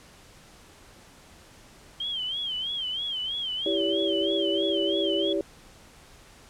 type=tone with vibrato; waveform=sine; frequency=3164 Hz; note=G7; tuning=15 cents sharp; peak=-28 dBFS; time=2-5.33 s; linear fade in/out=5 ms; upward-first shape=sine; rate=3.1 Hz; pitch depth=110 cents each way
type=chord; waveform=sine; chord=C# diminished; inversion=first; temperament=equal with one note detuned; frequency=329.6 / 392 / 568.3 Hz; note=E4 / G4 / C#5; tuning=0 / 0 / +43 cents; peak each=-28 / -28 / -29 dBFS; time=3.66-5.41 s; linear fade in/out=2 ms
effects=pink hiss -52 dBFS RMS until 6.49 s + low-pass 10000 Hz 12 dB/octave